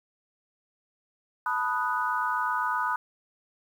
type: chord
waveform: sine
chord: B dominant seventh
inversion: third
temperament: equal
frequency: 880 / 987.8 / 1244.5 / 1480 Hz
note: A5 / B5 / D#6 / F#6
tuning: 0 / 0 / 0 / 0 cents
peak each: -34 / -29 / -30 / -31 dBFS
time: 1.46-2.96 s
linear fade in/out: 2 ms
effects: 9-bit